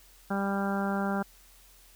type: harmonic tone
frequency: 197.7 Hz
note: G3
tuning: 15 cents sharp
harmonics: 1 / 2 / 3 / 4 / 5 / 6 / 7 / 8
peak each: -29 / -37 / -37 / -35 / -41 / -43 / -37 / -42 dBFS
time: 0.3-1.23 s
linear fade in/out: 10 ms
effects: added 43 Hz sine -58 dBFS peak until 1.95 s + white hiss -58 dBFS RMS until 1.95 s